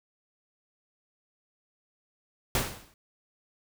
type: noise with exponential decay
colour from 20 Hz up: pink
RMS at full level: -24 dBFS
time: 2.55-2.94 s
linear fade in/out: 1 ms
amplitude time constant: 83 ms
effects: none